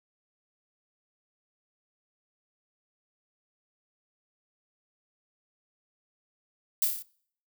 violet noise with echo, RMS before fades -24 dBFS, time 6.82-6.85 s, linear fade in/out 2 ms, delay 29 ms, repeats 6, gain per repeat -3 dB, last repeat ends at 7.024 s, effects noise-tail reverb RT60 0.6 s tail -24 dB re dry

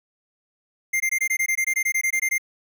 square tone bursts, 2100 Hz, C7, 6 cents sharp, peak -20 dBFS, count 16, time 0.93-2.382 s, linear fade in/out 10 ms, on 72 ms, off 20 ms, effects none

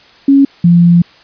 sine tone pair in turn, 276.3 / 172.41 Hz, C#4 / F3, -6 / -22 cents, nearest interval minor sixth, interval 816 cents, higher first, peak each -3 dBFS, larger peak neither, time 0.28-0.45 / 0.64-1.02 s, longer second, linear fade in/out 5 ms, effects white hiss -42 dBFS RMS until 1.23 s + resampled to 11025 Hz

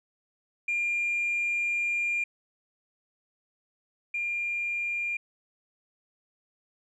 sine tone pair in turn, 2400 / 2400 Hz, D7 / D7, +37 / +37 cents, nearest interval unison, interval 0 cents, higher neither, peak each -24 / -27 dBFS, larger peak first, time 0.68-2.24 / 4.14-5.17 s, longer first, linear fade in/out 5 ms, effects tanh soft clip ceiling -22 dBFS

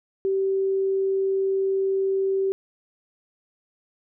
sine tone, 386.7 Hz, G4, 24 cents flat, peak -20 dBFS, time 0.25-2.52 s, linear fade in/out 0 ms, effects none

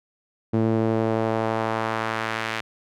sawtooth tone with band-pass filter sweep, 111.7 Hz, A2, 27 cents sharp, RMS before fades -24 dBFS, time 0.53-2.61 s, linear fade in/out 10 ms, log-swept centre 290 to 2200 Hz, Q 1.1, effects none

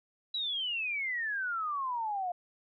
sine exponential sweep, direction down, 3957 to 697 Hz, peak -31 dBFS, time 0.34-2.32 s, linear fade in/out 5 ms, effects none

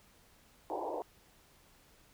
white band-pass noise, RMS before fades -38 dBFS, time 0.7-1.02 s, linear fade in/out 0 ms, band 300 to 970 Hz, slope 96 dB/octave, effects pink hiss -64 dBFS RMS until 2.13 s

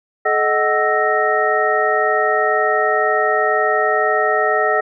sine tone cluster, 430 / 621 / 743 / 1316 / 1865 Hz, A4 / D#5 / F#5 / E6 / A#6, -40 / -3 / +7 / -3 / 0 cents, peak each -20 dBFS, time 0.25-4.81 s, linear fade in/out 10 ms, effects none

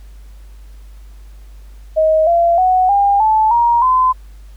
sine tone with pitch steps, 630 / 683.1 / 740.6 / 803 / 870.6 / 943.9 / 1023.4 Hz, D#5 / F5 / F#5 / G5 / A5 / A#5 / C6, +21 / -38 / +1 / +41 / -19 / +21 / -39 cents, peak -9 dBFS, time 1.96-4.13 s, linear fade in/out 20 ms, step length 310 ms, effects added 50 Hz sine -34 dBFS peak until 4.56 s + pink hiss -53 dBFS RMS until 4.56 s

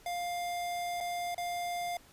square tone with dropouts, 702 Hz, F5, 9 cents sharp, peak -34 dBFS, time 0.06-1.97 s, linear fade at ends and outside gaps 2 ms, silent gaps 1.004-1.008 / 1.346-1.379 s, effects pink hiss -59 dBFS RMS until 2.12 s + resampled to 32000 Hz

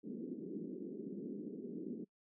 pink band-pass noise, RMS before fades -45 dBFS, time 0.03-2.05 s, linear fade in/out 20 ms, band 190 to 410 Hz, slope 48 dB/octave, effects noise-tail reverb RT60 0.1 s tail -26 dB re dry

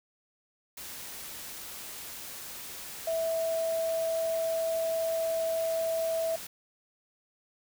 sine tone in noise, 655 Hz, E5, 11 cents flat, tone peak -27 dBFS, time 3.07-6.36 s, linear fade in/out 5 ms, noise white, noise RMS -42 dBFS, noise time 0.77-6.47 s, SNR +12 dB, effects none

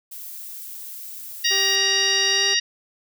violet noise, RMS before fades -36 dBFS, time 0.11-1.76 s, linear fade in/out 10 ms
harmonic tone, 942 Hz, A#5, 18 cents sharp, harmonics 2 / 3 / 4 / 5 / 6, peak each -24 / -24 / -24 / -24 / -24 dBFS, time 1.44-2.6 s, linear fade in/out 10 ms
sawtooth tone with pitch glide, 392 to 396.6 Hz, G4 to G4, 0 to +20 cents, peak -25 dBFS, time 1.5-2.55 s, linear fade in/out 20 ms, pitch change +20 cents, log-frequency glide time 2.31-2.44 s
effects none

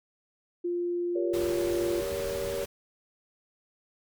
sine tone, 349.6 Hz, F4, 2 cents sharp, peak -27 dBFS, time 0.64-2.01 s, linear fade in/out 10 ms
sine chord, G diminished, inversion none, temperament just, 392 / 470.4 / 564.5 Hz, G4 / Bb4 / Db5, 0 / +16 / +31 cents, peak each -35 / -35 / -33 dBFS, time 1.15-2.65 s, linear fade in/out 10 ms
pink noise, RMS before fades -39 dBFS, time 1.33-2.66 s, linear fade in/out 10 ms
effects none

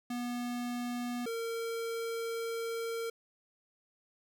square tone pair in turn, 243 / 458.7 Hz, B3 / A#4, -28 / -28 cents, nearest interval major seventh, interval 1100 cents, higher second, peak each -35 / -35 dBFS, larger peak neither, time 0.1-1.26 / 1.26-3.1 s, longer second, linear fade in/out 5 ms, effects none

